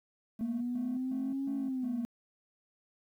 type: tone bursts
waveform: triangle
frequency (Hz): 220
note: A3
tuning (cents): 0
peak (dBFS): -36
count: 5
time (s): 0.39-2.05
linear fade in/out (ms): 5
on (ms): 220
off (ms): 140
type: linear two-way sweep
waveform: sine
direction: up then down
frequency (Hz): 233.1 to 278 to 234.1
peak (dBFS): -31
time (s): 0.41-2.05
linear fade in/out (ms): 0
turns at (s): 1.54
effects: tanh soft clip ceiling -26 dBFS + 11-bit